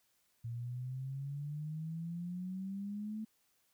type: exponential sweep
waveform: sine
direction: up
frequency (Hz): 115.6 to 220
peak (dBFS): -38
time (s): 0.44-3.25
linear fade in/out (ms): 10
effects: white hiss -75 dBFS RMS until 3.73 s